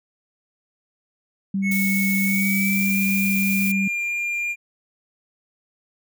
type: tone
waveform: sine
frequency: 195 Hz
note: G3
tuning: 9 cents flat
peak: -20 dBFS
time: 1.54-3.88 s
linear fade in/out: 5 ms
type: tone with pitch glide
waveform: triangle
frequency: 2200 to 2399 Hz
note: C#7 to D7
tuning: -14 to +36 cents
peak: -21 dBFS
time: 1.62-4.56 s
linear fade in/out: 50 ms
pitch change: +150 cents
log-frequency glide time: 2.23-3 s
type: noise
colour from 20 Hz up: violet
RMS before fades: -28 dBFS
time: 1.71-3.72 s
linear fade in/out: 5 ms
effects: none